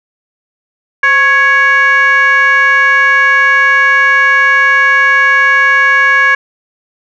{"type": "tone with frequency modulation", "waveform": "sine", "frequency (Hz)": 1667, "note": "G#6", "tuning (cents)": 6, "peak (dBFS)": -4, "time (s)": [1.03, 6.35], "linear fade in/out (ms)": 5, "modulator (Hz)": 573, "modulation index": 0.91, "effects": ["tanh soft clip ceiling -1 dBFS"]}